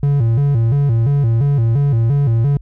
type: tone with vibrato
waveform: triangle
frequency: 127.5 Hz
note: C3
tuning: 44 cents flat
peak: -9 dBFS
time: 0.03-2.57 s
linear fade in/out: 2 ms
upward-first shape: square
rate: 2.9 Hz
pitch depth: 190 cents each way
effects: added 50 Hz sine -34 dBFS peak until 2.61 s